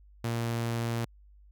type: tone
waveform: sawtooth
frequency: 116.54 Hz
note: A#2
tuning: in tune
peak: -25 dBFS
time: 0.24-1.05 s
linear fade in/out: 5 ms
effects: added 50 Hz sine -53 dBFS peak until 1.51 s